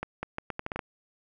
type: accelerating click train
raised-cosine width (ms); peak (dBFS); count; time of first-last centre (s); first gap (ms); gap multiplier
0.5; -17; 9; 0.03-0.792; 200; 0.77
effects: none